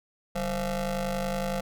25% pulse ring-modulated tone, 166.8 Hz, E3, 21 cents sharp, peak -21 dBFS, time 0.35-1.61 s, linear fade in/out 10 ms, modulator 359 Hz, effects none

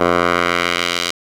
10% pulse tone with band-pass filter sweep, 87 Hz, F2, 6 cents flat, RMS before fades -17 dBFS, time 0-1.11 s, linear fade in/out 5 ms, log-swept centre 850 to 4200 Hz, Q 1.1, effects 7-bit

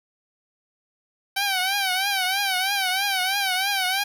10% pulse tone with vibrato, 770 Hz, G5, 31 cents flat, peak -13 dBFS, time 1.36-4.04 s, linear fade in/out 10 ms, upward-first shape triangle, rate 3.1 Hz, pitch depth 110 cents each way, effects 8-bit

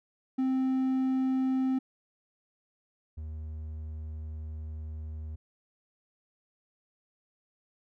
triangle tone pair in turn, 261.6 / 77.77 Hz, C4 / D#2, 0 / 0 cents, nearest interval octave + major sixth, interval 2100 cents, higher first, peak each -23 / -34 dBFS, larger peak first, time 0.38-1.79 / 3.17-5.36 s, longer second, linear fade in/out 10 ms, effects none

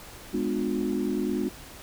sine chord, G# diminished seventh, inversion none, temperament just, 207.7 / 249.2 / 299 / 358.8 Hz, G#3 / B3 / D4 / F4, 0 / +16 / +31 / +47 cents, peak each -30 dBFS, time 0.33-1.49 s, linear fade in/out 10 ms, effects tanh soft clip ceiling -15 dBFS + pink hiss -45 dBFS RMS until 1.82 s

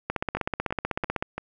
two click trains, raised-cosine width 0.5 ms, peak -11 / -16 dBFS, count 19 / 4, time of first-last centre 0.1-1.225 / 0.37-1.38 s, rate 16 / 2.97 Hz, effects none

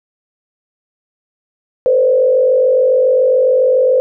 sine tone with frequency modulation, 515 Hz, C5, 28 cents flat, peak -8 dBFS, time 1.86-4 s, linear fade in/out 0 ms, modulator 47.2 Hz, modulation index 0.82, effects none

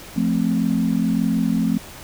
sine chord, F major, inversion none, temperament equal, 174.61 / 220 / 261.6 Hz, F3 / A3 / C4, 0 / 0 / 0 cents, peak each -22 / -20 / -22 dBFS, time 0.16-1.78 s, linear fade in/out 10 ms, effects pink hiss -39 dBFS RMS until 2.03 s

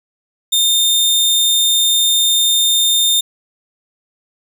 sawtooth tone, 3631 Hz, A#7, 46 cents flat, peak -8 dBFS, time 0.52-3.21 s, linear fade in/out 10 ms, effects none

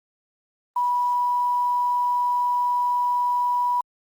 sine tone with quantisation, 978 Hz, B5, 17 cents flat, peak -19 dBFS, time 0.76-3.81 s, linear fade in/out 5 ms, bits 8, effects Opus 24 kbps

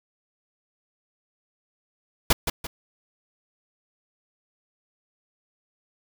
pink noise with echo, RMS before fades -17 dBFS, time 2.3-2.33 s, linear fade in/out 5 ms, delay 170 ms, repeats 2, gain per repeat -8 dB, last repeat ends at 2.67 s, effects none

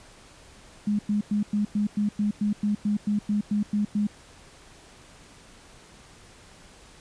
sine tone bursts, 207.7 Hz, G#3, in tune, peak -21 dBFS, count 15, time 0.87-4.07 s, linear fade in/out 5 ms, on 120 ms, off 100 ms, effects pink hiss -51 dBFS RMS until 7 s + resampled to 22050 Hz

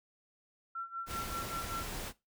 sine tone with tremolo, 1355 Hz, E6, 47 cents sharp, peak -35 dBFS, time 0.75-1.87 s, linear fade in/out 5 ms, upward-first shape sine, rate 5.2 Hz, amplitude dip 85%
pink noise, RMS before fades -41 dBFS, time 1.06-2.13 s, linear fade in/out 50 ms
effects noise-tail reverb RT60 0.2 s tail -17 dB re dry

